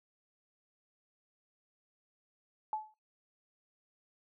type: tone with exponential decay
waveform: sine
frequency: 862 Hz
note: A5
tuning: 36 cents flat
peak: -29 dBFS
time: 2.73-2.94 s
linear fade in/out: 1 ms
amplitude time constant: 45 ms
effects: noise-tail reverb RT60 0.2 s tail -22 dB re dry